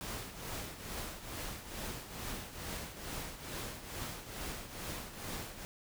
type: noise with tremolo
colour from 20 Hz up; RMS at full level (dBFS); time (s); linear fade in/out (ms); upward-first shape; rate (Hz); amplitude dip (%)
pink; -40; 0.01-5.65; 0; triangle; 2.3; 70
effects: none